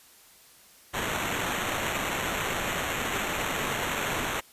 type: noise with sample-and-hold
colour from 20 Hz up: blue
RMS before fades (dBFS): -30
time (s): 0.93-4.41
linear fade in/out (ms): 20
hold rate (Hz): 4900
effects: white hiss -55 dBFS RMS until 4.52 s + resampled to 32000 Hz